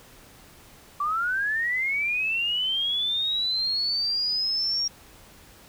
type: linear sweep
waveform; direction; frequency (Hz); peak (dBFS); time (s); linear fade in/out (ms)
sine; up; 1139 to 5610; -23; 1-4.88; 5
effects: pink hiss -51 dBFS RMS until 5.68 s